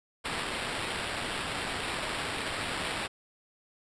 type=noise with sample-and-hold; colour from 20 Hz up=white; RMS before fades=-34 dBFS; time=0.24-3.08 s; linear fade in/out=20 ms; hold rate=6300 Hz; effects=resampled to 22050 Hz